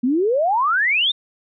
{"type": "exponential sweep", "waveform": "sine", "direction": "up", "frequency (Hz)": [234.5, 3729], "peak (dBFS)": -15, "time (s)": [0.03, 1.12], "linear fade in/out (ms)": 10, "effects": []}